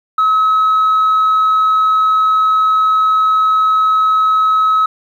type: tone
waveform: sine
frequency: 1284 Hz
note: E6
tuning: 46 cents flat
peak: -7 dBFS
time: 0.18-4.86 s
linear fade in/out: 5 ms
effects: tanh soft clip ceiling -7 dBFS + 8-bit